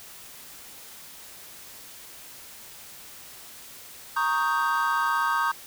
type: chord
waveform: triangle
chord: Eb dominant seventh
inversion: second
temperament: equal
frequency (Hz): 932.3 / 1108.7 / 1244.5 / 1568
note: Bb5 / Db6 / Eb6 / G6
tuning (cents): 0 / 0 / 0 / 0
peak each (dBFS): -26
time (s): 4.16-5.52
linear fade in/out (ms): 10
effects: white hiss -45 dBFS RMS until 5.66 s